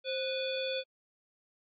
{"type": "harmonic tone with a mistuned harmonic", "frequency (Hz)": 493.9, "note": "B4", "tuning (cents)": 0, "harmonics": [1, 3, 5, 7, 9], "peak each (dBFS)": [-33, -45, -40, -38, -44], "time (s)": [0.04, 0.84], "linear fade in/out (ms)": 50, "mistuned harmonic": 1, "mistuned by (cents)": 110, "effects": ["MP3 32 kbps"]}